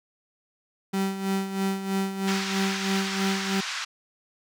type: tone with tremolo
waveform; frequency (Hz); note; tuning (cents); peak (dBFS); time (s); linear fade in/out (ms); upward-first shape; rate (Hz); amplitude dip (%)
35% pulse; 193.7; G3; -20; -21; 0.93-3.61; 10; sine; 3.1; 65
type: band-pass noise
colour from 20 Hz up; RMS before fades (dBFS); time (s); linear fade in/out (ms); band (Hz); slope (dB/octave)
pink; -32; 2.27-3.85; 10; 1200 to 6300; 24
effects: none